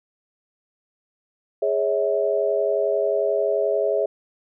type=chord; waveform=sine; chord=C# minor; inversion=second; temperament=equal with one note detuned; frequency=415.3 / 554.4 / 645.7 Hz; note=G#4 / C#5 / E5; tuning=0 / 0 / -36 cents; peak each=-23 dBFS; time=1.62-4.06 s; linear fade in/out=5 ms; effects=none